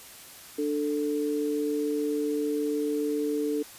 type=tone pair together; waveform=sine; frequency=295.4 / 442.2 Hz; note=D4 / A4; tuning=+10 / +9 cents; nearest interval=perfect fifth; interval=699 cents; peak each=-28 dBFS; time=0.58-3.63 s; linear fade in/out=10 ms; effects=white hiss -47 dBFS RMS until 3.78 s + resampled to 32000 Hz